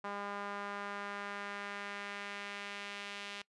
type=tone with band-pass filter sweep; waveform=sawtooth; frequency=202.2 Hz; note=G#3; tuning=46 cents flat; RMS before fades=-43 dBFS; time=0.04-3.42 s; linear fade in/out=5 ms; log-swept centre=1100 to 2900 Hz; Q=1.4; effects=noise-tail reverb RT60 0.1 s tail -22 dB re dry + resampled to 24000 Hz